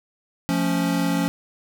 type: chord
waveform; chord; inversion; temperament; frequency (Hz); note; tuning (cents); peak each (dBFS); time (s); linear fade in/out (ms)
square; F augmented; none; equal; 174.61 / 220 / 277.2; F3 / A3 / C#4; 0 / 0 / 0; -24 / -29 / -24; 0.49-1.28; 0
effects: 9-bit